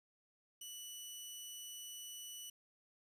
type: tone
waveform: 15% pulse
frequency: 2960 Hz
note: F#7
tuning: in tune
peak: -40 dBFS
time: 0.61-2.5 s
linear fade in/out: 5 ms
effects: resampled to 32000 Hz + 11-bit